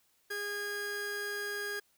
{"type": "tone pair together", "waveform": "45% pulse", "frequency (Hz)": [409.2, 1636.8], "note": ["G#4", "G#6"], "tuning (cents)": [-26, -26], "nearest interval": "2 octaves", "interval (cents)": 2400, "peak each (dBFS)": [-40, -37], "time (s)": [0.3, 1.8], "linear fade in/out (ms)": 10, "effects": ["white hiss -71 dBFS RMS until 1.97 s"]}